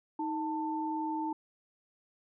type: tone pair together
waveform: sine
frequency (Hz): 314.3 / 889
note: D#4 / A5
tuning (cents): +18 / +18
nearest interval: octave + tritone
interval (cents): 1800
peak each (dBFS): -34 / -34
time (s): 0.19-1.33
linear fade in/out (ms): 5
effects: none